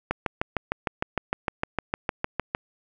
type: click train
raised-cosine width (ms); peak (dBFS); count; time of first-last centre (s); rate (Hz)
0.5; -9; 17; 0.11-2.549; 6.56
effects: none